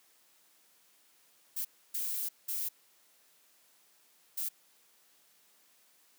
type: noise bursts at uneven times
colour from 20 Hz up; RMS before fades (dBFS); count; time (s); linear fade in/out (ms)
violet; -35; 4; 1.56-1.65 / 1.94-2.29 / 2.48-2.69 / 4.37-4.49; 10
effects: white hiss -66 dBFS RMS until 6.18 s + high-pass 200 Hz 12 dB/octave